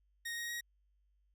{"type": "tone with pitch steps", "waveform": "sawtooth", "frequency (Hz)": [1864.7, 1878.8, 1892.9], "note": ["A#6", "A#6", "A#6"], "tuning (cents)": [0, 13, 26], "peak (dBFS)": -35, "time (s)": [0.25, 0.61], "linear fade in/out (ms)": 10, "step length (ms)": 120, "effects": ["added 50 Hz sine -70 dBFS peak until 1.34 s"]}